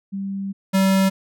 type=tone pair in turn; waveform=sine / square; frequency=196 / 192.19 Hz; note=G3 / G3; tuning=0 / -34 cents; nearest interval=unison; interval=34 cents; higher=first; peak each=-24 / -15 dBFS; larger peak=second; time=0.12-0.53 / 0.73-1.1 s; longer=first; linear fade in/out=20 ms; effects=none